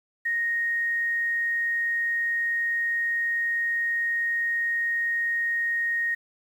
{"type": "tone", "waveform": "sine", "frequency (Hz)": 1864.7, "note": "A#6", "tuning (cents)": 0, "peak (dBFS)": -23, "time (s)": [0.25, 6.15], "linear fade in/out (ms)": 10, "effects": ["9-bit"]}